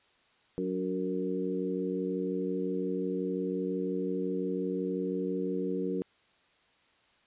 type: harmonic tone with a mistuned harmonic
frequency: 92.5 Hz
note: F#2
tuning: in tune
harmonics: 2 / 3 / 4 / 5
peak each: -35 / -35 / -35 / -35 dBFS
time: 0.58-6.02 s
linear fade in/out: 0 ms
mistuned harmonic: 3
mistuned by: +42 cents
effects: white hiss -66 dBFS RMS until 7.26 s + resampled to 8000 Hz